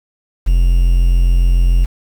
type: tone with quantisation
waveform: triangle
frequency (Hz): 43.5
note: F1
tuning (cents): -6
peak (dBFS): -6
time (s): 0.46-1.86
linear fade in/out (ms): 20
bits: 6
effects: none